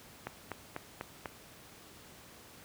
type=click train; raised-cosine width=0.5 ms; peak=-22 dBFS; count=5; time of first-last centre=0.27-1.258 s; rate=4.05 Hz; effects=pink hiss -54 dBFS RMS until 2.64 s + high-pass 80 Hz 12 dB/octave